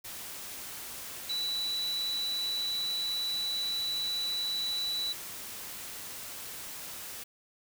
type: tone in noise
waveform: sine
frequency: 3951 Hz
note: B7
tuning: in tune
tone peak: -30 dBFS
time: 1.29-5.13 s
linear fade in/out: 10 ms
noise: white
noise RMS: -42 dBFS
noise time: 0.04-7.24 s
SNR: +9 dB
effects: none